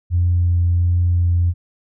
sine tone with vibrato, 87.31 Hz, F2, in tune, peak -12 dBFS, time 0.1-1.54 s, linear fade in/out 50 ms, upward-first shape triangle, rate 1.4 Hz, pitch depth 12 cents each way, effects tanh soft clip ceiling -8 dBFS

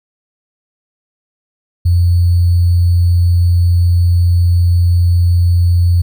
sine tone with sample-and-hold, 87.31 Hz, F2, in tune, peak -7 dBFS, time 1.85-6.02 s, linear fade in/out 10 ms, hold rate 4410 Hz, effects none

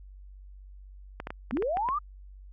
clicks, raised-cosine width 0.5 ms, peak -20 dBFS, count 8, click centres 1.201 / 1.271 / 1.305 / 1.51 / 1.571 / 1.624 / 1.771 / 1.888 s
sine linear sweep, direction up, 207.7 to 1240 Hz, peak -26 dBFS, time 1.52-1.99 s, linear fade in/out 10 ms
effects added 48 Hz sine -45 dBFS peak until 2.52 s

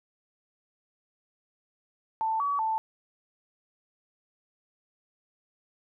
sine tone with pitch steps, 886 / 1137 / 883 Hz, A5 / C#6 / A5, +12 / +44 / +6 cents, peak -25 dBFS, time 2.21-2.78 s, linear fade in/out 0 ms, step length 190 ms, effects none

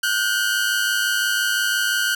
sawtooth tone pair together, 1444.2 / 1550 Hz, F#6 / G6, -42 / -20 cents, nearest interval minor second, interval 122 cents, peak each -18 / -18 dBFS, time 0.03-2.15 s, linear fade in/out 5 ms, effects none

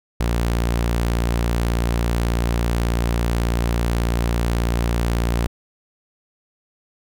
sawtooth tone, 58.27 Hz, A#1, in tune, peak -14 dBFS, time 0.2-5.47 s, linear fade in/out 5 ms, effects none

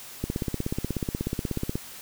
click train, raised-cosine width 3 ms, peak -14 dBFS, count 26, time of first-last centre 0.24-1.755 s, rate 16.5 Hz, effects white hiss -43 dBFS RMS until 2.01 s

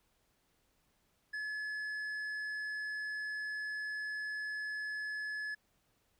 sine tone with tanh clipping, 1710 Hz, A6, 50 cents flat, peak -38 dBFS, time 1.33-5.55 s, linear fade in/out 10 ms, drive 6 dB, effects pink hiss -75 dBFS RMS until 6.19 s

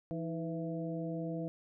harmonic tone with a mistuned harmonic, 166.1 Hz, E3, 13 cents sharp, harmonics 1 / 2 / 3 / 4, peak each -38 / -40 / -43 / -44 dBFS, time 0.11-1.48 s, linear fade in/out 0 ms, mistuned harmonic 2, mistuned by -63 cents, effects none

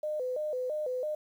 sine tone with vibrato, 554.4 Hz, C#5, in tune, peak -30 dBFS, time 0.03-1.15 s, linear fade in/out 5 ms, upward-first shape square, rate 3 Hz, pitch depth 160 cents each way, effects 10-bit

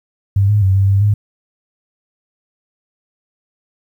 sine tone with pitch steps, 98.9 / 104.4 / 95.4 / 97.7 / 98.6 / 103.7 Hz, G2 / G#2 / G2 / G2 / G2 / G#2, +16 / +10 / -47 / -5 / +11 / -2 cents, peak -9 dBFS, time 0.36-1.14 s, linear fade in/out 5 ms, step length 130 ms, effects 8-bit

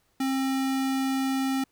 square tone, 266.8 Hz, C4, 34 cents sharp, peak -25 dBFS, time 0.2-1.64 s, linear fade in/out 5 ms, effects pink hiss -69 dBFS RMS until 1.71 s

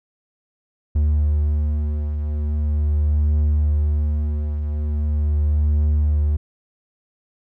triangle beating tone pair, 74.6 / 75.01 Hz, D2 / D2, +28 / +37 cents, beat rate 0.41 Hz, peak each -15 / -24 dBFS, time 0.95-6.37 s, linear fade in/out 10 ms, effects none

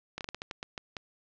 slowing click train, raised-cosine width 0.2 ms, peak -19 dBFS, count 10, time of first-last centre 0.18-0.968 s, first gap 28 ms, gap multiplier 1.27, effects low-pass 5000 Hz 12 dB/octave

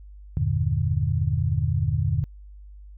sine chord, E half-diminished seventh, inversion none, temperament just, 82.41 / 98.89 / 118.67 / 148.33 Hz, E2 / G2 / Bb2 / D3, 0 / +16 / +31 / +18 cents, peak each -26 dBFS, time 0.37-2.24 s, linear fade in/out 0 ms, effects added 50 Hz sine -41 dBFS peak until 2.97 s

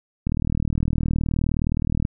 click train, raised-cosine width 5 ms, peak -10 dBFS, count 71, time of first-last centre 0.27-2.051 s, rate 39.3 Hz, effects none

